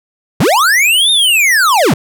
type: linear two-way sweep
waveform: square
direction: up then down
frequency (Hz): 93.9 to 3708 to 93.9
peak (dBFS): -8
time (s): 0.4-1.94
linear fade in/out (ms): 5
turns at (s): 1.11
effects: none